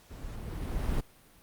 brown noise with level ramp, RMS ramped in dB -44 to -28 dBFS, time 0.1-1.01 s, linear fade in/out 10 ms, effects pink hiss -59 dBFS RMS until 1.42 s + Opus 48 kbps

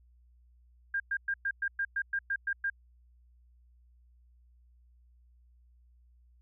sine tone bursts, 1604 Hz, G6, 39 cents sharp, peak -28 dBFS, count 11, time 0.94-2.7 s, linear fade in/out 5 ms, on 60 ms, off 110 ms, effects added 60 Hz sine -59 dBFS peak until 6.41 s

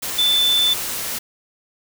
sine tone in noise, 3520 Hz, A7, in tune, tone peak -14 dBFS, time 0.18-0.74 s, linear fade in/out 10 ms, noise white, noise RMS -26 dBFS, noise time 0.02-1.19 s, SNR +9 dB, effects none

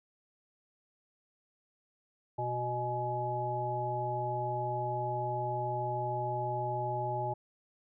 harmonic tone with a mistuned harmonic, 123.3 Hz, B2, 2 cents flat, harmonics 1 / 3 / 5 / 7, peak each -37 / -40 / -38 / -34 dBFS, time 2.38-7.34 s, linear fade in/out 10 ms, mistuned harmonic 7, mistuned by -39 cents, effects none

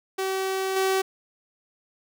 sawtooth tone with level steps, 382.1 Hz, G4, 44 cents flat, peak -21 / -17 dBFS, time 0.18-1.02 s, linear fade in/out 10 ms, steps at 0.76 s, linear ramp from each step 5 ms, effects none

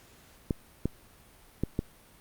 clicks, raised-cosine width 3 ms, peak -14 dBFS, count 4, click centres 0.508 / 0.856 / 1.636 / 1.791 s, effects pink hiss -57 dBFS RMS until 2.2 s + Opus 48 kbps

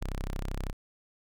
sawtooth tone, 32.7 Hz, C1, in tune, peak -28 dBFS, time 0.01-0.73 s, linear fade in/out 10 ms, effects none

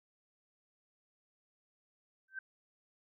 sine tone with exponential growth, 1552 Hz, G6, 18 cents flat, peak -35 dBFS, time 2.28-2.39 s, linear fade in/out 5 ms, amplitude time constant 22 ms, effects none

